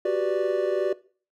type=chord; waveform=triangle; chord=G major seventh; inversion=third; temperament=equal; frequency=370 / 392 / 493.9 / 587.3 Hz; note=F#4 / G4 / B4 / D5; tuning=0 / 0 / 0 / 0 cents; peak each=-24 / -26 / -29 / -24 dBFS; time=0.05-0.93 s; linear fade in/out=5 ms; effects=noise-tail reverb RT60 0.4 s tail -19 dB re dry